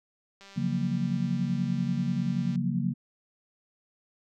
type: click train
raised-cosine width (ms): 0.2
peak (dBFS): -33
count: 424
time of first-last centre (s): 0.41-2.557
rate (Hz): 197
type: chord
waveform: sine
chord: Gb major seventh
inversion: second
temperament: equal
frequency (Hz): 138.59 / 174.61 / 185 / 233.1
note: Db3 / F3 / Gb3 / Bb3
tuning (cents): 0 / 0 / 0 / 0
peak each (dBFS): -31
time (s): 0.56-2.94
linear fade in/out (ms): 20
effects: none